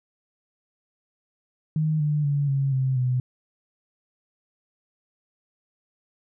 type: tone with pitch steps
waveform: sine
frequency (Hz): 155.56 / 149.22 / 143.14 / 137.31 / 131.72 / 126.35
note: D#3 / D3 / D3 / C#3 / C3 / B2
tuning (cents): 0 / +28 / -44 / -16 / +12 / +40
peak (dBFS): -20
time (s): 1.76-3.2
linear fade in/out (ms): 2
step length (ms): 240
effects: none